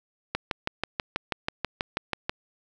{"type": "click train", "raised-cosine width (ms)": 0.3, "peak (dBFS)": -10, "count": 13, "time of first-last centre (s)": [0.35, 2.295], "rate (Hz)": 6.17, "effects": []}